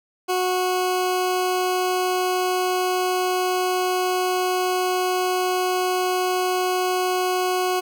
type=tone; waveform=20% pulse; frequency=366.6 Hz; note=F#4; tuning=16 cents flat; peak=-15 dBFS; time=0.28-7.81 s; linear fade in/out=20 ms; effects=none